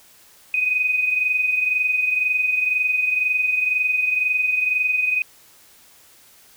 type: tone pair together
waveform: sine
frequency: 2499 / 2521 Hz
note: D#7 / D#7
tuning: +7 / +22 cents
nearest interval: unison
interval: 15 cents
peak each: -18 / -26 dBFS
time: 0.54-5.22 s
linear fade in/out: 2 ms
effects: white hiss -51 dBFS RMS until 6.56 s